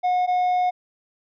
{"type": "tone pair in turn", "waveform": "triangle", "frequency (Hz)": [725, 725], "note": ["F#5", "F#5"], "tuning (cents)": [-35, -35], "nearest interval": "unison", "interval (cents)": 0, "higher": "neither", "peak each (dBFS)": -16, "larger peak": "neither", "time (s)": [[0.03, 0.27], [0.27, 0.71]], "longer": "second", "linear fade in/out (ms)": 20, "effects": ["resampled to 11025 Hz"]}